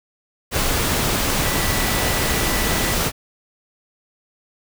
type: tone in noise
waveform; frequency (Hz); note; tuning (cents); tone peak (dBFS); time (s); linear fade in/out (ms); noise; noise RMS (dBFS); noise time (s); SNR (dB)
sine; 1968; B6; -7; -30; 1.4-2.97; 50; pink; -20; 0.51-3.12; -13
effects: none